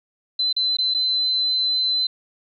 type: tone with dropouts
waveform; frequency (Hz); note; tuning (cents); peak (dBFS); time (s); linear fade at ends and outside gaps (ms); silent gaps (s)
sine; 4048; B7; +42; -18; 0.39-2.07; 5; 0.528-0.564 / 0.769-0.785 / 0.94-0.946
effects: none